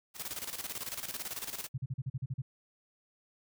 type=noise with tremolo; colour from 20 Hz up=white; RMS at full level=-38 dBFS; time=0.14-1.69 s; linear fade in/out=50 ms; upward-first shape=square; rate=18 Hz; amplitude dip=70%
type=tone bursts; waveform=sine; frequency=130.81 Hz; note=C3; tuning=in tune; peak=-32 dBFS; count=9; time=1.74-2.42 s; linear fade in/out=10 ms; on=40 ms; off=40 ms
effects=none